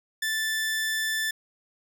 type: tone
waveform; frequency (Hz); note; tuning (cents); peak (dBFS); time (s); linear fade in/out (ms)
sawtooth; 1760; A6; 0; -22; 0.22-1.31; 5
effects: none